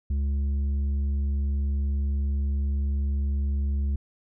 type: tone with tanh clipping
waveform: sine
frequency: 70.1 Hz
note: C#2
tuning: 20 cents sharp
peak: -24 dBFS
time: 0.1-3.96 s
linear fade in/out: 5 ms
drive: 6 dB
effects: none